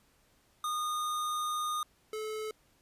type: tone pair in turn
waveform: square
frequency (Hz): 1226 / 432.7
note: D#6 / A4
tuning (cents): -26 / -29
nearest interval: octave + tritone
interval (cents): 1803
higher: first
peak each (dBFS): -32 / -36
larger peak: first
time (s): 0.64-1.83 / 2.13-2.51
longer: first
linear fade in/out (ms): 2
effects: pink hiss -68 dBFS RMS until 2.81 s + resampled to 32000 Hz